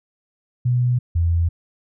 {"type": "tone pair in turn", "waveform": "sine", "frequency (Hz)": [123.47, 84.33], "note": ["B2", "E2"], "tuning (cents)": [0, 40], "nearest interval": "perfect fifth", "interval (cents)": 660, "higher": "first", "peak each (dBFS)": -15, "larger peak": "neither", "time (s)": [[0.65, 0.99], [1.15, 1.49]], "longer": "neither", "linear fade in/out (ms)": 10, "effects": []}